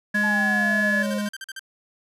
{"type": "tone with pitch glide", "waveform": "sine", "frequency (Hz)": [1684, 1704.6], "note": ["G#6", "G#6"], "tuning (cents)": [24, 45], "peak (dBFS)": -20, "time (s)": [0.14, 1.03], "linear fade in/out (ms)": 10, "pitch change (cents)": 21, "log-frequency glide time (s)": [0.27, 0.67]}
{"type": "tone", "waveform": "square", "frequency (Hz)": 207, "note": "G#3", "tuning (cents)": -5, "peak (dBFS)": -25, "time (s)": [0.14, 1.29], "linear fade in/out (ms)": 10}
{"type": "exponential sweep", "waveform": "sine", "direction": "down", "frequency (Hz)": [870, 523.3], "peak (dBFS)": -29, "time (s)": [0.23, 1.19], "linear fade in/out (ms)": 10}
{"type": "tone bursts", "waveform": "sawtooth", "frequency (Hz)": 1568, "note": "G6", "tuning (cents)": 0, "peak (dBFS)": -29, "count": 8, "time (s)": [1.03, 1.594], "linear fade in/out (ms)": 2, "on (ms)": 32, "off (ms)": 44}
{"effects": ["resampled to 32000 Hz"]}